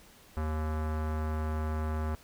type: tone with low-pass filter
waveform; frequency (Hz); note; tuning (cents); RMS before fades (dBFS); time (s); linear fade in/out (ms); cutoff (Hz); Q
square; 77.78; D#2; 0; -32; 0.37-2.15; 0; 1300; 1.8
effects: pink hiss -57 dBFS RMS until 2.23 s